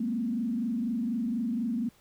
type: tone with frequency modulation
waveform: sine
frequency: 233.1 Hz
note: A#3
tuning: in tune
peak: -27 dBFS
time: 0-1.89 s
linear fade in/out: 5 ms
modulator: 24.1 Hz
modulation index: 1
effects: pink hiss -62 dBFS RMS until 2 s